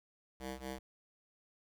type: ring-modulated tone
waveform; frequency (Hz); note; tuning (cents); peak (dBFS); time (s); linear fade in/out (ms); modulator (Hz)
10% pulse; 130.7; C3; -1; -31; 0.4-0.79; 2; 67.8
effects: none